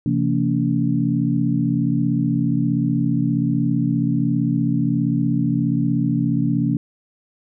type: tone cluster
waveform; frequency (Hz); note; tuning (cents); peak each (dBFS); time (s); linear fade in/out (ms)
sine; 131.6 / 168.5 / 229.8 / 285.1; C3 / E3 / A#3 / C#4; +10 / +38 / -25 / +49; -22; 0.06-6.77; 2
effects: none